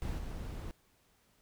brown noise with level steps, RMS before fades -37 / -41 dBFS, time 0.02-0.71 s, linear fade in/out 0 ms, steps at 0.18 s, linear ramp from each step 10 ms, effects pink hiss -70 dBFS RMS until 1.41 s

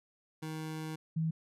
25% pulse / sine tone pair in turn, 157.3 / 160.98 Hz, D#3 / E3, +19 / -41 cents, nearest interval unison, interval 40 cents, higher second, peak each -34 / -29 dBFS, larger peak second, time 0.42-0.96 / 1.16-1.31 s, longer first, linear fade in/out 10 ms, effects resampled to 32000 Hz

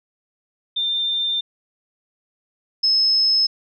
sine tone pair in turn, 3594 / 5190 Hz, A7 / E8, +36 / -28 cents, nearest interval tritone, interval 636 cents, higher second, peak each -19 / -14 dBFS, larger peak second, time 0.76-1.41 / 2.83-3.47 s, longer first, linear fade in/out 10 ms, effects none

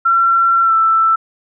sine tone with pitch glide, 1358 to 1327.7 Hz, F6 to E6, -49 to +12 cents, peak -9 dBFS, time 0.05-1.16 s, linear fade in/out 10 ms, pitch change -39 cents, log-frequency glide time 0.63-0.74 s, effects none

